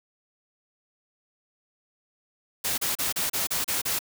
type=noise bursts; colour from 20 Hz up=white; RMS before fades=-27 dBFS; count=8; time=2.64-3.991 s; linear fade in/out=10 ms; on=140 ms; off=33 ms; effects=none